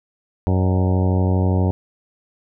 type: harmonic tone with a mistuned harmonic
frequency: 92.5 Hz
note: F#2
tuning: in tune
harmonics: 1 / 2 / 3 / 4 / 5 / 6 / 7 / 8 / 9 / 10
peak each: -16 / -22 / -26 / -28 / -30 / -32 / -33 / -34 / -35 / -36 dBFS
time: 0.47-1.71 s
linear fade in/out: 0 ms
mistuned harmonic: 7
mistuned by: -72 cents
effects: none